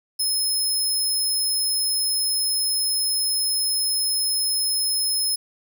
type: tone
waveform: 20% pulse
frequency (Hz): 5170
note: E8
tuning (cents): -34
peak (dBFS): -15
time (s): 0.19-5.36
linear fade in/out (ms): 10
effects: none